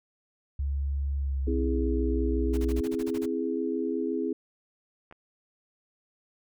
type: tone with pitch glide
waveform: sine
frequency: 69.7 to 62.1 Hz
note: C#2 to B1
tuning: +10 to +10 cents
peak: -26 dBFS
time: 0.59-2.81 s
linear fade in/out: 5 ms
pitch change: -200 cents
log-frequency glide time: 1.18-1.9 s
type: chord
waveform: sine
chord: C augmented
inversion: none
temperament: equal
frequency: 261.6 / 329.6 / 415.3 Hz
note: C4 / E4 / G#4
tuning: 0 / 0 / 0 cents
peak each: -31 dBFS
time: 1.47-4.33 s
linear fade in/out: 5 ms
type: noise bursts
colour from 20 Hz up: pink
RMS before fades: -43 dBFS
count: 10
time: 2.53-3.26 s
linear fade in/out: 10 ms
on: 46 ms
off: 30 ms
type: clicks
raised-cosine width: 0.5 ms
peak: -33 dBFS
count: 2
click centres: 5.112 / 5.125 s
effects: none